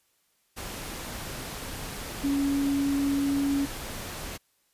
sine tone in noise, 279.6 Hz, C#4, 15 cents sharp, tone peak -23 dBFS, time 2.23-3.66 s, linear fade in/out 20 ms, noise pink, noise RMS -37 dBFS, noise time 0.56-4.38 s, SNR +11 dB, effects white hiss -70 dBFS RMS until 4.73 s + resampled to 32000 Hz

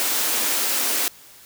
white high-pass noise, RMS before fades -22 dBFS, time 0-1.08 s, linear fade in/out 0 ms, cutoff 220 Hz, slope 96 dB/octave, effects white hiss -47 dBFS RMS until 1.45 s

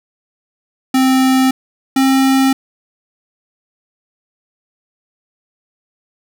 square tone pair in turn, 261.6 / 266.9 Hz, C4 / C4, 0 / +35 cents, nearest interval unison, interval 35 cents, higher second, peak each -10 dBFS, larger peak neither, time 0.94-1.51 / 1.96-2.53 s, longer neither, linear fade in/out 5 ms, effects none

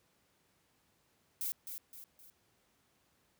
violet noise with echo, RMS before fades -37 dBFS, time 1.41-1.52 s, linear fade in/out 0 ms, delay 260 ms, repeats 3, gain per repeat -7 dB, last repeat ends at 2.3 s, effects pink hiss -73 dBFS RMS until 3.39 s + high-pass 80 Hz 12 dB/octave

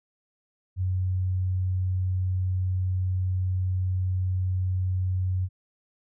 sine tone, 92.5 Hz, F#2, in tune, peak -23 dBFS, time 0.76-5.49 s, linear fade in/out 50 ms, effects none

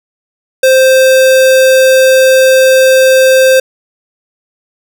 square tone, 523.3 Hz, C5, in tune, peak -4 dBFS, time 0.63-3.6 s, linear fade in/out 5 ms, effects none

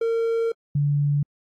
triangle / sine tone pair in turn, 457.8 / 144.51 Hz, A#4 / D3, -31 / -28 cents, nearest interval octave + minor sixth, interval 1997 cents, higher first, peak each -18 / -18 dBFS, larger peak neither, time 0.01-0.52 / 0.75-1.23 s, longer first, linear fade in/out 5 ms, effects AAC 48 kbps

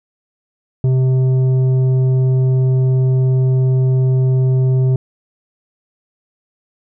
triangle tone with tanh clipping, 129.8 Hz, C3, 13 cents flat, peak -12 dBFS, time 0.84-4.96 s, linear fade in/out 2 ms, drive 12 dB, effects none

